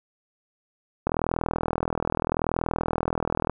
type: click train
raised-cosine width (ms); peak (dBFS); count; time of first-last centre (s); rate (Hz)
1; -10; 100; 1.07-3.496; 40.8
effects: none